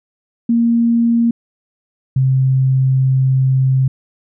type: tone pair in turn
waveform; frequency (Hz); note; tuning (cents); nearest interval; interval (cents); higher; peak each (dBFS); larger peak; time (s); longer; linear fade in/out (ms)
sine; 233.2 / 131.87; A#3 / C3; +1 / +14; minor seventh; 987; first; -10; neither; 0.49-1.31 / 2.16-3.88; second; 5
effects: none

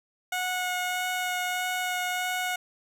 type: tone with vibrato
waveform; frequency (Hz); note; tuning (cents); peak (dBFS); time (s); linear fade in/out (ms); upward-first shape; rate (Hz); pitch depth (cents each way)
15% pulse; 729; F#5; -26; -21; 0.32-2.56; 5; sine; 1.6; 9
effects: none

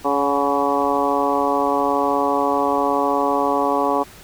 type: harmonic tone with a mistuned harmonic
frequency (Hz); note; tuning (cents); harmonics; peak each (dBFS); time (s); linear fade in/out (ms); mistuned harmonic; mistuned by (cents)
141; C#3; +30; 2 / 3 / 4 / 5 / 6 / 7 / 8; -24 / -24 / -24 / -24 / -24 / -24 / -24; 0.04-4.04; 20; 5; +39
effects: pink hiss -43 dBFS RMS until 4.23 s

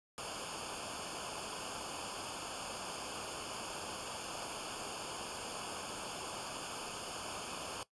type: noise with comb filter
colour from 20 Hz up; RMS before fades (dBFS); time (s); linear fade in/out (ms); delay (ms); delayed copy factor
pink; -43; 0.18-7.83; 0; 0.51; -0.9
effects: noise-tail reverb RT60 0.1 s tail -17 dB re dry + resampled to 24000 Hz

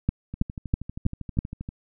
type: two click trains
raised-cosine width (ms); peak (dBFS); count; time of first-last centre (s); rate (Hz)
5; -9 / -21; 5 / 18; 0.09-1.389 / 0.34-1.689; 3.08 / 12.6
effects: none

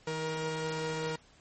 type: tone pair together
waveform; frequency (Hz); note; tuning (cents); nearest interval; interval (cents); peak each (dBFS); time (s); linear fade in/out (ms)
sawtooth; 159.12 / 472.3; D#3 / A#4; +39 / +23; octave + perfect fifth; 1884; -33 / -30; 0.07-1.16; 5
effects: pink hiss -61 dBFS RMS until 1.4 s + MP3 32 kbps

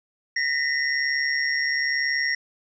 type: tone cluster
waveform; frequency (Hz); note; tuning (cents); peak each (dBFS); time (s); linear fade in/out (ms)
sine; 1849 / 1990 / 5560; A#6 / B6 / F8; -15 / +13 / -9; -25 / -25 / -29; 0.36-2.35; 5
effects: none

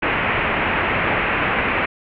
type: low-pass noise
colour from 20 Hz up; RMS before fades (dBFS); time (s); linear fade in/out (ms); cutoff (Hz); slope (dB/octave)
white; -20; 0.02-1.86; 10; 2600; 48
effects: none

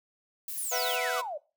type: noise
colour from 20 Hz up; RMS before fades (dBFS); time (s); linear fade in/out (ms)
violet; -37; 0.48-0.96; 2
type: exponential sweep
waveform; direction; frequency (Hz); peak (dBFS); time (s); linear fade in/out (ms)
sine; down; 11560 to 554.4; -33; 0.57-1.38; 10
type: chord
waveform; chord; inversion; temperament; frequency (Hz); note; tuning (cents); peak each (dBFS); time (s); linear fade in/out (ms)
sawtooth; B suspended fourth; none; equal with one note detuned; 496.5 / 659.3 / 740; B4 / E5 / F#5; +9 / 0 / 0; -29; 0.71-1.22; 20
effects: noise-tail reverb RT60 0.3 s tail -19 dB re dry

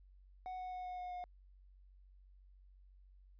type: tone with pitch steps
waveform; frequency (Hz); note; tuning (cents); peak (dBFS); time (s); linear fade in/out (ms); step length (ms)
triangle; 740 / 735.7 / 731.5 / 727.3 / 723.1 / 718.9; F#5 / F#5 / F#5 / F#5 / F#5 / F5; 0 / -10 / -20 / -30 / -40 / +50; -40; 0.46-1.24; 0; 130
effects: added 47 Hz sine -59 dBFS peak until 3.39 s + resampled to 11025 Hz

